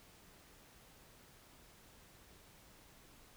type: silence
effects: pink hiss -62 dBFS RMS until 3.36 s